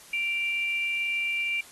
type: tone pair together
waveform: sine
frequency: 2349 / 2794 Hz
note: D7 / F7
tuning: 0 / 0 cents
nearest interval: minor third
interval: 300 cents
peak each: -26 / -34 dBFS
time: 0.13-1.61 s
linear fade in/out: 5 ms
effects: white hiss -50 dBFS RMS until 1.71 s + AAC 32 kbps